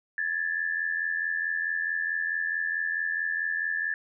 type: tone pair together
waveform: sine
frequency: 1675.4 / 1760 Hz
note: G#6 / A6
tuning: +15 / 0 cents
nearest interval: minor second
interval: 85 cents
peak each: -31 / -28 dBFS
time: 0.18-3.94 s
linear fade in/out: 2 ms
effects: none